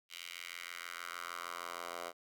10% pulse tone with high-pass filter sweep, 86.4 Hz, F2, 18 cents flat, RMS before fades -45 dBFS, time 0.09-2.13 s, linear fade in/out 50 ms, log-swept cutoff 2800 to 710 Hz, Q 2.1, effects none

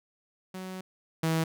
sawtooth tone pair in turn, 186.5 / 161.83 Hz, F#3 / E3, +14 / -32 cents, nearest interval major second, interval 246 cents, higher first, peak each -33 / -21 dBFS, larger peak second, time 0.54-0.81 / 1.23-1.44 s, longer first, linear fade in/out 5 ms, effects none

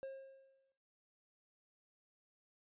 triangle tone with exponential decay, 537 Hz, C5, 45 cents sharp, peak -39 dBFS, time 0.03-0.72 s, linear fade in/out 0 ms, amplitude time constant 150 ms, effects noise-tail reverb RT60 0.7 s tail -20 dB re dry + resampled to 8000 Hz

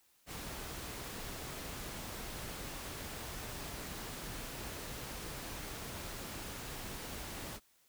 pink noise, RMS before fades -44 dBFS, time 0.26-7.6 s, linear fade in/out 50 ms, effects white hiss -70 dBFS RMS until 7.88 s

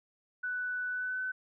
sine tone with pitch glide, 1489 to 1512.4 Hz, F#6 to F#6, +11 to +38 cents, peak -32 dBFS, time 0.43-1.32 s, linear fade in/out 10 ms, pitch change +27 cents, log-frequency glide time 0.9-1.21 s, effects none

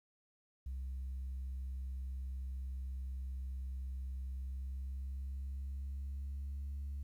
sine tone with pitch glide, 65.41 to 70.1 Hz, C2 to C#2, 0 to +20 cents, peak -37 dBFS, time 0.66-7.03 s, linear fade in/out 5 ms, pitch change +120 cents, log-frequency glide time 4.27-6.78 s, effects tanh soft clip ceiling -37 dBFS + 12-bit

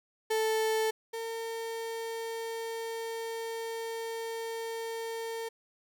35% pulse tone pair in turn, 440 / 455 Hz, A4 / A#4, 0 / -42 cents, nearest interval minor second, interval 58 cents, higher second, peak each -25 / -33 dBFS, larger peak first, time 0.3-0.91 / 1.13-5.49 s, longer second, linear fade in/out 10 ms, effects none

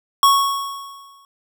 square tone with exponential decay, 1107 Hz, C#6, 3 cents flat, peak -9 dBFS, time 0.23-1.25 s, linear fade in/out 1 ms, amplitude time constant 220 ms, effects none

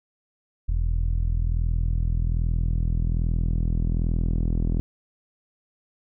sawtooth tone with low-pass filter sweep, 41.2 Hz, E1, in tune, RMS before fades -23 dBFS, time 0.68-4.8 s, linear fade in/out 0 ms, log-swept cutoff 83 to 260 Hz, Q 1.1, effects none

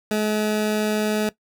20% pulse tone, 213.1 Hz, G#3, 45 cents sharp, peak -15 dBFS, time 0.11-1.29 s, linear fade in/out 2 ms, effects noise-tail reverb RT60 0.1 s tail -18 dB re dry

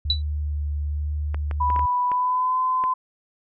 sine tone with vibrato, 74 Hz, D2, 14 cents sharp, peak -23 dBFS, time 0.05-1.86 s, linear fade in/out 5 ms, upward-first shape sine, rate 1.1 Hz, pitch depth 14 cents each way
sine tone with exponential decay, 3951 Hz, B7, in tune, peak -14 dBFS, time 0.1-0.22 s, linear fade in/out 2 ms, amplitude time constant 24 ms
clicks, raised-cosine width 0.5 ms, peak -18 dBFS, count 7, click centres 1.345 / 1.512 / 1.702 / 1.762 / 1.793 / 2.117 / 2.839 s
sine tone with pitch glide, 987.8 to 1022.6 Hz, B5 to C6, 0 to -40 cents, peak -19 dBFS, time 1.6-2.94 s, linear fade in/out 10 ms, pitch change +60 cents, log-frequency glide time 2.06-2.59 s
effects none

